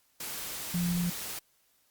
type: tone in noise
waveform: sine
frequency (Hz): 174.61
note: F3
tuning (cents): 0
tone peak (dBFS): -27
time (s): 0.74-1.1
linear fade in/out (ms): 5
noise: white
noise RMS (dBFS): -38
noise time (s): 0.2-1.39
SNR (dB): +8
effects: white hiss -69 dBFS RMS until 1.9 s + Opus 48 kbps